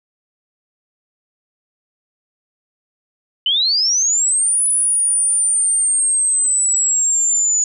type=linear two-way sweep; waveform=sine; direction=up then down; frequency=2960 to 9956 to 6890 Hz; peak=-13 dBFS; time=3.46-7.64 s; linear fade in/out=2 ms; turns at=4.63 s; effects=none